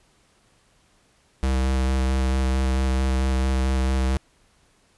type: tone with vibrato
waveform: square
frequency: 65.41 Hz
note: C2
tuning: in tune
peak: -20 dBFS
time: 1.43-4.17 s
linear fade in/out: 0 ms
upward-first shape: square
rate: 4.5 Hz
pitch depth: 12 cents each way
effects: pink hiss -61 dBFS RMS until 4.97 s + resampled to 24000 Hz